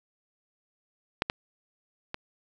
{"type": "clicks", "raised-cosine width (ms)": 0.3, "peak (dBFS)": [-8, -11, -17], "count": 3, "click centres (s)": [1.221, 1.299, 2.144], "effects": []}